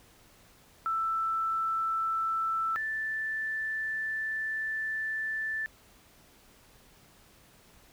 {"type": "tone pair in turn", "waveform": "sine", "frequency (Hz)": [1326, 1760.8], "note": ["E6", "A6"], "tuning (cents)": [10, 1], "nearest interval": "perfect fourth", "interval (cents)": 491, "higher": "second", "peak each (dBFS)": [-27, -30], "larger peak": "first", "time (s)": [[0.86, 2.76], [2.76, 5.66]], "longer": "second", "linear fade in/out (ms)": 0, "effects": ["pink hiss -59 dBFS RMS until 7.92 s"]}